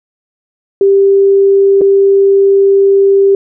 sine tone with dropouts, 393.9 Hz, G4, 8 cents sharp, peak -4 dBFS, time 0.81-3.35 s, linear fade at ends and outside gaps 2 ms, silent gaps 1.811-1.816 s, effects none

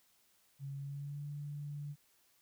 sine tone with pitch glide, 138.59 to 145.56 Hz, C#3 to D3, 0 to -15 cents, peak -40 dBFS, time 0.59-1.96 s, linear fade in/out 50 ms, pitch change +85 cents, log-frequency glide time 0.75-1.25 s, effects white hiss -71 dBFS RMS until 2.41 s

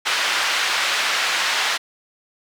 pink band-pass noise, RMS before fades -21 dBFS, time 0.05-1.78 s, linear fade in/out 20 ms, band 1300 to 4500 Hz, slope 12 dB/octave, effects none

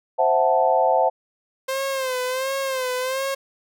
sine chord, F# half-diminished seventh, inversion second, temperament equal, 523.3 / 659.3 / 740 / 880 Hz, C5 / E5 / F#5 / A5, 0 / 0 / 0 / 0 cents, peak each -21 dBFS, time 0.18-1.1 s, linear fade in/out 20 ms
sawtooth tone with vibrato, 523.3 Hz, C5, in tune, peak -19 dBFS, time 1.68-3.35 s, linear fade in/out 10 ms, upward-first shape sine, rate 1.4 Hz, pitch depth 70 cents each way
effects none

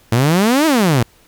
sawtooth exponential two-way sweep, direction up then down, 110 to 329.6 to 110 Hz, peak -7 dBFS, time 0.12-1.03 s, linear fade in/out 5 ms, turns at 0.66 s, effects pink hiss -51 dBFS RMS until 1.27 s

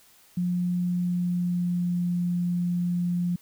sine tone with pitch glide, 177.8 to 175.86 Hz, F3 to F3, +31 to +12 cents, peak -23 dBFS, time 0.37-3.36 s, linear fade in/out 5 ms, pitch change -19 cents, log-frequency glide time 0.79-2.09 s, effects white hiss -57 dBFS RMS until 3.41 s

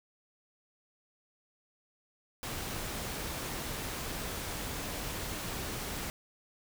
pink noise, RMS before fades -38 dBFS, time 2.43-6.1 s, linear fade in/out 0 ms, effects none

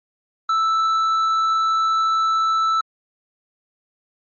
triangle tone with tanh clipping, 1318.5 Hz, E6, in tune, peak -17 dBFS, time 0.49-2.81 s, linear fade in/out 5 ms, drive 10 dB, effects MP3 32 kbps

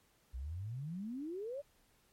sine exponential sweep, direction up, 58.27 to 594 Hz, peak -39 dBFS, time 0.33-1.62 s, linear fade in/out 20 ms, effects pink hiss -71 dBFS RMS until 2.12 s + MP3 64 kbps

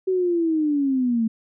sine linear sweep, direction down, 380 to 219.2 Hz, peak -18 dBFS, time 0.07-1.28 s, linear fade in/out 10 ms, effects none

